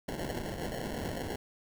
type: noise with sample-and-hold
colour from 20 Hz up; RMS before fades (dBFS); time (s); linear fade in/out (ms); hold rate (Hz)
violet; -37; 0.08-1.36; 5; 1225
effects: none